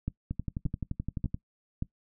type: two click trains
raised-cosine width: 5 ms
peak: -18 / -20 dBFS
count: 4 / 13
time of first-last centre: 0.08-1.824 / 0.31-1.344 s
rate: 1.72 / 11.6 Hz
effects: noise-tail reverb RT60 0.1 s tail -20 dB re dry